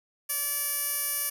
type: tone with band-pass filter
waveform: 15% pulse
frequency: 577 Hz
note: D5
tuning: 31 cents flat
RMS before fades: -30 dBFS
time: 0.29-1.3 s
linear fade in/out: 10 ms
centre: 12000 Hz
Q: 2.9
effects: none